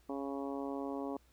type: harmonic tone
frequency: 138.59 Hz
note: C#3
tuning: in tune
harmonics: 2 / 3 / 4 / 5 / 6 / 7 / 8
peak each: -39 / -43 / -45 / -47 / -49 / -50 / -51 dBFS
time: 0.09-1.17 s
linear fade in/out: 5 ms
effects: added 60 Hz sine -66 dBFS peak until 1.32 s + pink hiss -70 dBFS RMS until 1.32 s